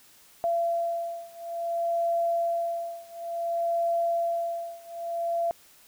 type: beating tone pair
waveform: sine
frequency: 679 / 679.57 Hz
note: F5 / F5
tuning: -49 / -47 cents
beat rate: 0.57 Hz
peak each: -28 / -29 dBFS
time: 0.44-5.51 s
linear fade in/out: 0 ms
effects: white hiss -56 dBFS RMS until 5.87 s